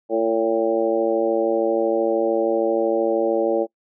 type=harmonic tone with a mistuned harmonic; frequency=113 Hz; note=A2; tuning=47 cents sharp; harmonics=2 / 3 / 4 / 5 / 6 / 7; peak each=-33 / -22 / -22 / -21 / -33 / -29 dBFS; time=0.09-3.67 s; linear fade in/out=50 ms; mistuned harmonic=6; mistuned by=+18 cents; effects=noise-tail reverb RT60 0.1 s tail -23 dB re dry